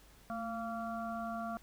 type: harmonic tone with a mistuned harmonic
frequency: 230 Hz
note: A#3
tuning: 23 cents flat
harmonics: 1 / 3 / 5 / 6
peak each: -41 / -40 / -45 / -46 dBFS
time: 0.3-1.57 s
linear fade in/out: 0 ms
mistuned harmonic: 1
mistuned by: -55 cents
effects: added 50 Hz sine -61 dBFS peak until 1.62 s + pink hiss -62 dBFS RMS until 1.62 s